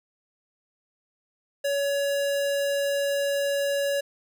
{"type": "tone", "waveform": "square", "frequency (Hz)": 563, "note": "C#5", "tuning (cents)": 27, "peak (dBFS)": -24, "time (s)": [1.64, 4.01], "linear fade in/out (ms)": 10, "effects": []}